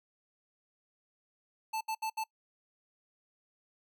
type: tone bursts at uneven times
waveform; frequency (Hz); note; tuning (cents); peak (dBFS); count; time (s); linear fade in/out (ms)
square; 880; A5; 0; -33; 4; 1.73-1.81 / 1.88-1.95 / 2.02-2.1 / 2.17-2.24; 10
effects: noise-tail reverb RT60 0.1 s tail -23 dB re dry